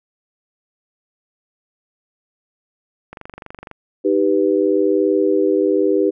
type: click train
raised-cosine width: 0.5 ms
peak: -19 dBFS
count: 15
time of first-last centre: 3.13-3.713 s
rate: 24 Hz
type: chord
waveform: sine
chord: Eb augmented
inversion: none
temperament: equal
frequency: 311.1 / 392 / 493.9 Hz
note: Eb4 / G4 / B4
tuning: 0 / 0 / 0 cents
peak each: -18 / -16 / -19 dBFS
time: 4.04-6.11 s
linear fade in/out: 20 ms
effects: none